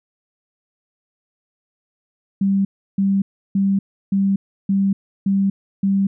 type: tone bursts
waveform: sine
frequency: 196 Hz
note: G3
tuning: in tune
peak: -14 dBFS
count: 7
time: 2.41-6.07 s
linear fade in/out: 5 ms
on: 240 ms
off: 330 ms
effects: none